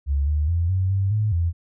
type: tone with pitch steps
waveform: sine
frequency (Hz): 70.3 / 75 / 84.9 / 93.8 / 97.3 / 106.8 / 84.9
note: C#2 / D2 / F2 / F#2 / G2 / G#2 / F2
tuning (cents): +25 / +37 / -48 / +24 / -12 / +49 / -48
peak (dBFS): -18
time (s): 0.06-1.53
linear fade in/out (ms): 50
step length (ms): 210
effects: none